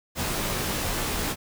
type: noise with comb filter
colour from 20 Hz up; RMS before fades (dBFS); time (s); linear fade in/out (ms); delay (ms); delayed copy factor
pink; -28; 0.15-1.36; 50; 18; -0.6
effects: none